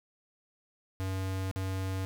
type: tone with dropouts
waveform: square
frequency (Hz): 95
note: F#2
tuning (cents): +46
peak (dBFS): -32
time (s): 1-2.05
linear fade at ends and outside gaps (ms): 0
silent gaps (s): 1.513-1.56
effects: none